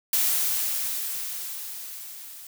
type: noise with level ramp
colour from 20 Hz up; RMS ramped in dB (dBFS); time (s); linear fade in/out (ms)
blue; -22 to -43; 0.13-2.47; 2
effects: none